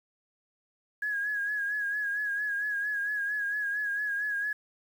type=tone with vibrato; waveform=sine; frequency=1661.2 Hz; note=G#6; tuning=in tune; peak=-28 dBFS; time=1.02-4.53 s; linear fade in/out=5 ms; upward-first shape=sine; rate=4.4 Hz; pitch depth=46 cents each way; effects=9-bit